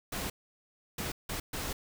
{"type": "noise bursts at uneven times", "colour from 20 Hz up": "pink", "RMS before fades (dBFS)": -36, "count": 4, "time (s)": [[0.12, 0.3], [0.98, 1.12], [1.29, 1.4], [1.53, 1.73]], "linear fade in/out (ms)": 5, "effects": []}